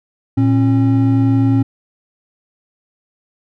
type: tone pair together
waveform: triangle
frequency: 113.98 / 271.1 Hz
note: A#2 / C#4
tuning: -38 / -38 cents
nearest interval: octave + minor third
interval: 1500 cents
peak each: -11 dBFS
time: 0.37-1.63 s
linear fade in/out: 10 ms
effects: none